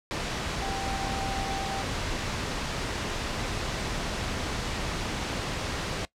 sine tone in noise, 781 Hz, G5, 7 cents flat, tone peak -33 dBFS, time 0.62-1.82 s, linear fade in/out 0 ms, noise pink, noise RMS -31 dBFS, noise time 0.11-6.05 s, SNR -5 dB, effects noise-tail reverb RT60 0.1 s tail -20 dB re dry + low-pass 6000 Hz 12 dB/octave

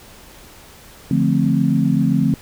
sine chord, D minor seventh, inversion none, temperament equal, 146.83 / 174.61 / 220 / 261.6 Hz, D3 / F3 / A3 / C4, 0 / 0 / 0 / 0 cents, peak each -19 dBFS, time 1.11-2.34 s, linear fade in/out 2 ms, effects pink hiss -43 dBFS RMS until 2.41 s

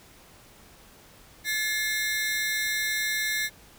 sawtooth ring-modulated tone, 1929 Hz, B6, 41 cents flat, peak -19 dBFS, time 1.44-3.5 s, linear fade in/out 50 ms, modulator 202 Hz, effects pink hiss -53 dBFS RMS until 3.78 s

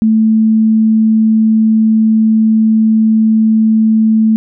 sine tone, 220 Hz, A3, in tune, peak -6 dBFS, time 0.02-4.36 s, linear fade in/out 0 ms, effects none

